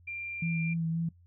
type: tone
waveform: sine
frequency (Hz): 2379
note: D7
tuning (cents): +22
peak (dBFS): -35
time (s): 0.07-0.74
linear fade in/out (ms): 10
type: tone with vibrato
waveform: sine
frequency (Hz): 164.81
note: E3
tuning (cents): 0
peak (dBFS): -28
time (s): 0.42-1.09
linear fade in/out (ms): 5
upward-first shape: sine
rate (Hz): 3.8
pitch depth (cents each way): 21
effects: noise-tail reverb RT60 0.1 s tail -20 dB re dry + added 87 Hz sine -56 dBFS peak until 1.26 s